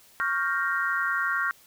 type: chord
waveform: sine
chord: G half-diminished seventh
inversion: second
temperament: equal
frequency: 1108.7 / 1396.9 / 1568 / 1864.7 Hz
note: Db6 / F6 / G6 / Bb6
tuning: 0 / 0 / 0 / 0 cents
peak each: -31 / -27 / -30 / -31 dBFS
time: 0.2-1.51 s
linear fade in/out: 0 ms
effects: white hiss -56 dBFS RMS until 1.66 s